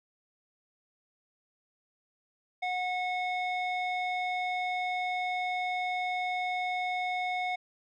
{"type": "tone with low-pass filter", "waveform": "square", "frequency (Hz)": 730, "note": "F#5", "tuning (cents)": -24, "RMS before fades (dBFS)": -32, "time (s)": [2.62, 7.56], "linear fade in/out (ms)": 10, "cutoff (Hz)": 2800, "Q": 3.1, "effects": []}